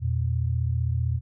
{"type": "tone pair together", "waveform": "sine", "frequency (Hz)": [84.44, 120], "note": ["E2", "B2"], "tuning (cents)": [42, -49], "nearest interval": "tritone", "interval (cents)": 609, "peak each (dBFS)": -25, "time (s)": [0, 1.21], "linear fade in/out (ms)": 50, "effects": []}